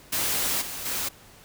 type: noise with level steps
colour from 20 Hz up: white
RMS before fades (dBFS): -26 / -35 / -29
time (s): 0.12-1.09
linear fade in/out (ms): 10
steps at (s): 0.61 / 0.85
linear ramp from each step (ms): 10
effects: pink hiss -51 dBFS RMS until 1.44 s